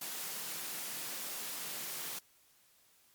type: high-pass noise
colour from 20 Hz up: white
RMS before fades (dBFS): -41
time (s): 0.01-2.19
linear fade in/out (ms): 5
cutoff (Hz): 130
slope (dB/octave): 96
effects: white hiss -67 dBFS RMS until 3.14 s + MP3 96 kbps